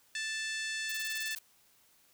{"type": "harmonic tone", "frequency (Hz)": 880, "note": "A5", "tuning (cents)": 0, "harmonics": [2, 3, 4, 5, 6, 7, 8, 9, 10], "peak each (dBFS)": [-37, -41, -43, -45, -47, -48, -49, -50, -51], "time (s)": [0.15, 1.35], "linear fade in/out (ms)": 2}
{"type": "noise bursts", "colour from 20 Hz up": "blue", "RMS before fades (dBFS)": -42, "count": 10, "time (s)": [0.89, 1.389], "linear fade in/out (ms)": 5, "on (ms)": 31, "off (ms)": 21}
{"effects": ["white hiss -66 dBFS RMS until 2.13 s"]}